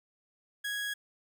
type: tone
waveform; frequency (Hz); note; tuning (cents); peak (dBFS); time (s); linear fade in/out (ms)
30% pulse; 1659; G#6; -2; -30; 0.64-0.94; 10
effects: none